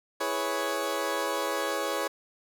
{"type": "chord", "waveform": "20% pulse", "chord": "C# minor seventh", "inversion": "first", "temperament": "equal", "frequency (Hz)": [329.6, 415.3, 493.9, 554.4], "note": ["E4", "G#4", "B4", "C#5"], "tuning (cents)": [0, 0, 0, 0], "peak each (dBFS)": [-31, -29, -31, -26], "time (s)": [0.2, 2.08], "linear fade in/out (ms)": 10, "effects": []}